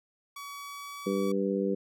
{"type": "tone with pitch glide", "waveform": "sawtooth", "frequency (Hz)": [1134, 1141.9], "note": ["C#6", "D6"], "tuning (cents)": [39, -49], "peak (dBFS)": -36, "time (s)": [0.36, 1.32], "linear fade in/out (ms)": 5, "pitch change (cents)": 12, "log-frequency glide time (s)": [0.53, 1.03]}
{"type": "harmonic tone", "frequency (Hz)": 98, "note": "G2", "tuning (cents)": 0, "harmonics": [2, 3, 4, 5], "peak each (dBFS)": [-30, -34, -31, -32], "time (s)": [1.06, 1.75], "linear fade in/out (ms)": 10}
{"effects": []}